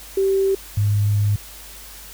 sine tone pair in turn, 387.7 / 103.22 Hz, G4 / G#2, -19 / -10 cents, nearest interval octave + major seventh, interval 2291 cents, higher first, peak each -15 dBFS, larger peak neither, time 0.17-0.55 / 0.77-1.36 s, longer second, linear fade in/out 5 ms, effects added 50 Hz sine -43 dBFS peak until 2.13 s + white hiss -40 dBFS RMS until 2.13 s

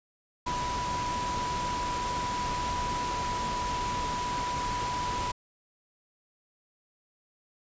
sine tone in noise, 984 Hz, B5, 7 cents flat, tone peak -30 dBFS, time 0.46-5.32 s, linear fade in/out 10 ms, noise pink, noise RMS -35 dBFS, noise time 0.46-5.32 s, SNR +2 dB, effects resampled to 16000 Hz

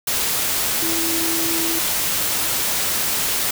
sine tone in noise, 329.6 Hz, E4, in tune, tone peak -25 dBFS, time 0.82-1.79 s, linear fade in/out 5 ms, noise white, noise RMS -21 dBFS, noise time 0.07-3.51 s, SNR -7 dB, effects none

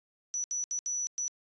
sine tone bursts at uneven times, 5920 Hz, F#8, in tune, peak -30 dBFS, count 5, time 0.34-0.44 / 0.51-0.64 / 0.71-0.79 / 0.86-1.07 / 1.18-1.28 s, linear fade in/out 0 ms, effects resampled to 16000 Hz

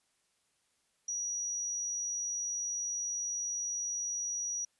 sine tone, 5800 Hz, F#8, 35 cents flat, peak -33 dBFS, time 1.08-4.65 s, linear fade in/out 5 ms, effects white hiss -75 dBFS RMS until 4.79 s + resampled to 24000 Hz

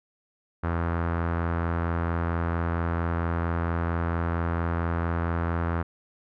sawtooth tone with low-pass filter, 84.4 Hz, E2, 41 cents sharp, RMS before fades -27 dBFS, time 0.63-5.83 s, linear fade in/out 10 ms, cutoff 1400 Hz, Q 2.4, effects none

